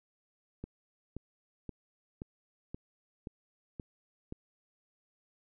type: click train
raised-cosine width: 3 ms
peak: -27 dBFS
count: 8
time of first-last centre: 0.64-4.324 s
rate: 1.9 Hz
effects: none